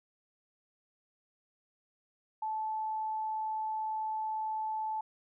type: tone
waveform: sine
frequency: 871 Hz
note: A5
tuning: 18 cents flat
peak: -32 dBFS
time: 2.42-5.01 s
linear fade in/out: 5 ms
effects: none